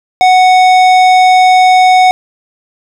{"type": "tone with tanh clipping", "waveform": "sine", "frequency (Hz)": 740, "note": "F#5", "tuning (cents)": 0, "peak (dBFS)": -5, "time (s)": [0.21, 2.11], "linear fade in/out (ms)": 0, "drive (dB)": 15, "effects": []}